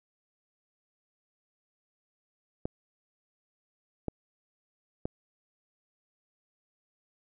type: clicks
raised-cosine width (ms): 2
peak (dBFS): -18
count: 3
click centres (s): 2.655 / 4.083 / 5.055
effects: none